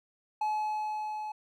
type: tone with level ramp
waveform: triangle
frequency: 854 Hz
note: G#5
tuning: 48 cents sharp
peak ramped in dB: -25 to -33 dBFS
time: 0.41-1.32 s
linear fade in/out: 5 ms
effects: none